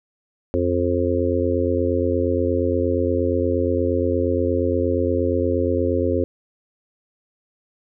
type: harmonic tone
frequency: 88.5 Hz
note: F2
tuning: 23 cents sharp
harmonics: 1 / 3 / 4 / 5 / 6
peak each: -24 / -24 / -24 / -24 / -24 dBFS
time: 0.54-6.24 s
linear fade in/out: 0 ms
effects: none